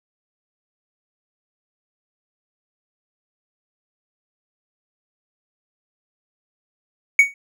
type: tone with exponential decay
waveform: triangle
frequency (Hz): 2238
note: C#7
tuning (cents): +16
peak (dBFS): -3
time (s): 7.19-7.34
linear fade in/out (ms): 2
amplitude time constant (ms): 31
effects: none